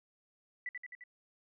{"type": "tone with echo", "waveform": "sine", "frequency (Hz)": 1975, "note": "B6", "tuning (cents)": 0, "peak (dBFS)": -36, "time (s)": [0.66, 0.69], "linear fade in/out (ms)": 2, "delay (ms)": 87, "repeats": 4, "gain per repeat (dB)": -3, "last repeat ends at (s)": 1.038, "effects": []}